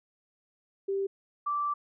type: tone pair in turn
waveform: sine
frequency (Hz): 392 / 1167.9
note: G4 / D6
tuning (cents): 0 / -10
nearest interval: octave + perfect fifth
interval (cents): 1890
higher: second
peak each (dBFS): -27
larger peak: neither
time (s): 0.88-1.07 / 1.46-1.74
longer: second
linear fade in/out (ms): 10
effects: none

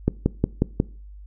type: click train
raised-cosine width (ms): 3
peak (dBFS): -5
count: 5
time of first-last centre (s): 0.08-0.801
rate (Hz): 5.55
effects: noise-tail reverb RT60 0.4 s tail -21 dB re dry + added 50 Hz sine -39 dBFS peak until 1.26 s

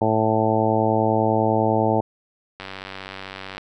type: harmonic tone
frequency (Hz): 110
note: A2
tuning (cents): 0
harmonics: 1 / 2 / 3 / 4 / 5 / 6 / 7 / 8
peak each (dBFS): -25 / -25 / -25 / -25 / -25 / -25 / -25 / -25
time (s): 0.01-2.01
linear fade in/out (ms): 5
type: click train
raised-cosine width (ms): 0.3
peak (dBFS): -17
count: 95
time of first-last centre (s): 2.6-3.58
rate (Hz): 95.9
effects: none

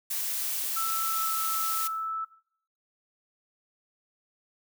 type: noise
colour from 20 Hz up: blue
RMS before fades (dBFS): -31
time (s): 0.1-1.88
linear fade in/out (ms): 10
type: tone with pitch glide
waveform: sine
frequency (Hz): 1325 to 1313.6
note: E6 to E6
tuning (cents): +9 to -6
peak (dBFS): -29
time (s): 0.76-2.25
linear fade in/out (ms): 10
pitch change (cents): -15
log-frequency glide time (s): 0.94-1.35
effects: noise-tail reverb RT60 0.6 s tail -18 dB re dry

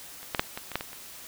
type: clicks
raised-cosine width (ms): 0.3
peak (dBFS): -28 / -11 / -6 / -18 / -21 / -10 / -18 / -27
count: 8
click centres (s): 0.23 / 0.348 / 0.395 / 0.575 / 0.717 / 0.756 / 0.809 / 0.931
effects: white hiss -45 dBFS RMS until 1.27 s

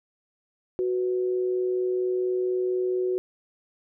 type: tone pair together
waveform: sine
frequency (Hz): 369.6 / 493.9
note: F#4 / B4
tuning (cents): -2 / 0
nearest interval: perfect fourth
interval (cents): 502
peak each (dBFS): -23 / -34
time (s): 0.79-3.18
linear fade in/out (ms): 0
effects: none

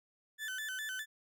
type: tone with vibrato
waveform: 35% pulse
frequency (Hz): 1630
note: G#6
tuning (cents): -33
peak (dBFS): -36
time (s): 0.38-1.06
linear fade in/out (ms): 50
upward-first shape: square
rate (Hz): 4.9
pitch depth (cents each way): 120
effects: none

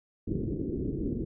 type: low-pass noise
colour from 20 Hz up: white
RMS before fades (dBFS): -32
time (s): 0.27-1.25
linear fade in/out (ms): 10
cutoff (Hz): 400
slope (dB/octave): 48
effects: none

